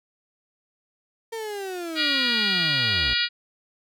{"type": "linear sweep", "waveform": "35% pulse", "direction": "down", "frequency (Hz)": [459.7, 52], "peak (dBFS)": -28, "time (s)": [1.32, 3.14], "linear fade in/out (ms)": 10}
{"type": "harmonic tone", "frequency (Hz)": 478.1, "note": "A#4", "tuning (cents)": 44, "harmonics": [3, 4, 5, 6, 7, 8, 9, 10], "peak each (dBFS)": [-29, -29, -29, -29, -29, -29, -29, -29], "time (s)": [1.95, 3.29], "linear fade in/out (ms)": 50}
{"effects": []}